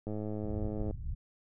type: click train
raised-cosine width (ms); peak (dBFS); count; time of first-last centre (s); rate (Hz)
2; -25; 90; 0.07-0.91; 106
type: low-pass noise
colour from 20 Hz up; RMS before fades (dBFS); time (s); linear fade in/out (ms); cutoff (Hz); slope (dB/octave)
pink; -38; 0.43-1.15; 10; 120; 24
effects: none